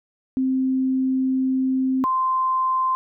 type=tone pair in turn; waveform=sine; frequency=261.6 / 1040.4 Hz; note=C4 / C6; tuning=0 / -10 cents; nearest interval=2 octaves; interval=2390 cents; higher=second; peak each=-18 dBFS; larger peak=neither; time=0.37-2.04 / 2.04-2.95 s; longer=first; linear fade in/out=0 ms; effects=none